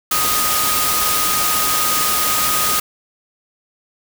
sine tone in noise, 1245 Hz, D#6, 1 cent sharp, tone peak -21 dBFS, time 0.11-2.8 s, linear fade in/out 5 ms, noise white, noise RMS -18 dBFS, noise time 0.11-2.8 s, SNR -6 dB, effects none

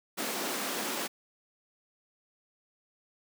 pink high-pass noise, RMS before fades -34 dBFS, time 0.17-1.08 s, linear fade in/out 20 ms, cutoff 200 Hz, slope 48 dB/octave, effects none

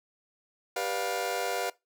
sawtooth chord, G dominant seventh, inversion none, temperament just, 392 / 490 / 588 / 705.6 Hz, G4 / B4 / D5 / F5, 0 / -14 / +2 / +18 cents, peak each -33 / -30 / -33 / -29 dBFS, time 0.76-1.7 s, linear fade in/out 5 ms, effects noise-tail reverb RT60 0.2 s tail -20 dB re dry

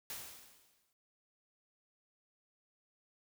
white noise with exponential decay, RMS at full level -42 dBFS, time 0.1-0.93 s, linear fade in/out 1 ms, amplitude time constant 180 ms, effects none

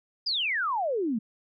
sine exponential sweep, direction down, 5090 to 206.4 Hz, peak -25 dBFS, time 0.26-1.19 s, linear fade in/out 10 ms, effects none

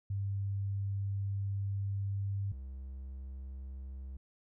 sine / triangle tone pair in turn, 99.1 / 66.14 Hz, G2 / C2, +19 / +19 cents, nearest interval perfect fifth, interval 700 cents, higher first, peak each -32 / -39 dBFS, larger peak first, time 0.1-2.52 / 2.52-4.17 s, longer first, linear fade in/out 5 ms, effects none

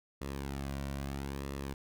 sawtooth tone with flanger, 69 Hz, C#2, 7 cents flat, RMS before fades -39 dBFS, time 0.21-1.74 s, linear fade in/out 5 ms, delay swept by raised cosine 1.3 to 2.4 ms, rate 0.77 Hz, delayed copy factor -0.55, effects none

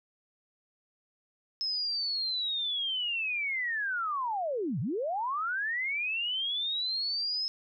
sine linear two-way sweep, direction down then up, 5200 to 105.8 to 5200 Hz, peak -29 dBFS, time 1.61-7.48 s, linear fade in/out 0 ms, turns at 4.8 s, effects none

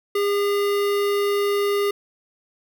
square tone with notch filter, 405.5 Hz, G#4, 41 cents flat, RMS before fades -21 dBFS, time 0.15-1.91 s, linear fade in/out 5 ms, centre 7300 Hz, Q 1.5, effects none

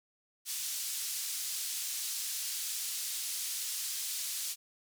pink band-pass noise, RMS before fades -37 dBFS, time 0.45-4.56 s, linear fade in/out 50 ms, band 5100 to 14000 Hz, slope 12 dB/octave, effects none

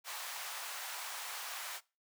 pink high-pass noise, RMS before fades -43 dBFS, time 0.04-1.81 s, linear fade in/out 50 ms, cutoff 780 Hz, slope 24 dB/octave, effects noise-tail reverb RT60 0.3 s tail -22 dB re dry

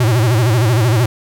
square tone with vibrato, 116.2 Hz, A#2, 5 cents flat, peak -11 dBFS, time 0-1.06 s, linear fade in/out 5 ms, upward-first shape sine, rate 13 Hz, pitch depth 170 cents each way, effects none

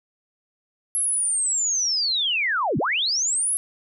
sine linear two-way sweep, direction down then up, 11175 to 107.9 to 11175 Hz, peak -20 dBFS, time 0.95-3.57 s, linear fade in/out 0 ms, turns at 2.78 s, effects none

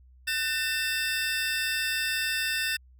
square tone cluster, 1507 / 1804 / 2666 / 3592 / 4973 Hz, F#6 / A6 / E7 / A7 / D#8, +31 / +43 / +19 / +35 / -2 cents, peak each -36 / -31 / -33 / -35 / -37 dBFS, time 0.27-2.77 s, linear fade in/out 10 ms, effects added 63 Hz sine -52 dBFS peak until 2.99 s

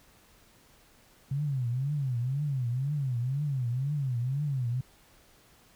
sine tone with vibrato, 132.9 Hz, C3, 27 cents sharp, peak -27 dBFS, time 1.31-4.81 s, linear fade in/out 5 ms, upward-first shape triangle, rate 2 Hz, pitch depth 230 cents each way, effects pink hiss -60 dBFS RMS until 5.75 s

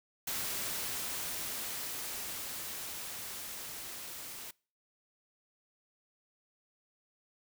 white noise with level ramp, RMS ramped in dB -36 to -45 dBFS, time 0.27-4.51 s, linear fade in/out 5 ms, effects noise-tail reverb RT60 0.4 s tail -25 dB re dry

